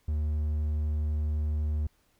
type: tone with hard clipping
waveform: triangle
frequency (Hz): 76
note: D#2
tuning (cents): -40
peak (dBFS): -27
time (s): 0.08-1.87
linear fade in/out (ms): 5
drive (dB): 6
effects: pink hiss -69 dBFS RMS until 2.19 s